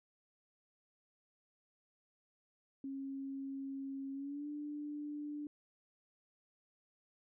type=tone with pitch glide; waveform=sine; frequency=272.1 to 295 Hz; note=C#4 to D4; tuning=-32 to +8 cents; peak=-40 dBFS; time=2.84-5.47 s; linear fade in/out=2 ms; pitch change=+140 cents; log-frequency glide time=4.13-4.48 s; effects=none